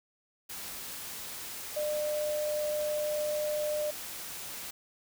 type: tone in noise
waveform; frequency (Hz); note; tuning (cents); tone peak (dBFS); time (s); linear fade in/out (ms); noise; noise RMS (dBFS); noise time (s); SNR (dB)
sine; 601; D5; +40; -29; 1.76-3.91; 10; white; -41; 0.49-4.71; +9
effects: none